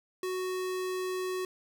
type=tone; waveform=square; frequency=370 Hz; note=F#4; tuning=in tune; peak=-32 dBFS; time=0.23-1.45 s; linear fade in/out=2 ms; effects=none